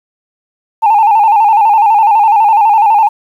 sine tone with vibrato, 856 Hz, A5, 48 cents flat, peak -3 dBFS, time 0.82-3.09 s, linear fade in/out 20 ms, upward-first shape square, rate 12 Hz, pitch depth 75 cents each way, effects tanh soft clip ceiling -2 dBFS + 7-bit

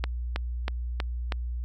click train, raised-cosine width 0.3 ms, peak -13 dBFS, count 5, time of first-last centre 0.04-1.322 s, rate 3.12 Hz, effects added 60 Hz sine -29 dBFS peak until 1.64 s

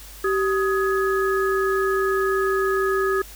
sine tone cluster, 385.6 / 1252 / 1682 Hz, G4 / D#6 / G#6, -28 / +10 / +22 cents, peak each -20 / -25 / -27 dBFS, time 0.24-3.22 s, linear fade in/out 5 ms, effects added 50 Hz sine -42 dBFS peak until 3.35 s + white hiss -43 dBFS RMS until 3.35 s

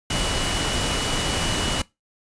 sine tone in noise, 2937 Hz, F#7, 13 cents flat, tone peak -30 dBFS, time 0.1-1.82 s, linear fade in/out 5 ms, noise pink, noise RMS -24 dBFS, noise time 0.1-1.82 s, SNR -9 dB, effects noise-tail reverb RT60 0.2 s tail -21 dB re dry + resampled to 22050 Hz

